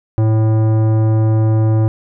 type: tone with tanh clipping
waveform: sine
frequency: 110 Hz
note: A2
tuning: in tune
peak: -12 dBFS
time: 0.18-1.88 s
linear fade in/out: 0 ms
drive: 15 dB
effects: none